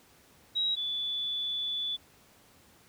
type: tone pair in turn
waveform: sine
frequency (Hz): 3842 / 3461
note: B7 / A7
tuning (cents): -48 / -29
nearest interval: major second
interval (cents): 181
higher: first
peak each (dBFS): -26 / -30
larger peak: first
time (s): 0.55-0.76 / 0.76-1.97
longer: second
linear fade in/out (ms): 20
effects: pink hiss -60 dBFS RMS until 2.88 s + high-pass 60 Hz 12 dB/octave